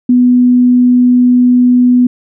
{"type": "tone", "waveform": "sine", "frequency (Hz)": 247.5, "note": "B3", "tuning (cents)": 4, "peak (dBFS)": -4, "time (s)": [0.09, 2.07], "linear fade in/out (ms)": 5, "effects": []}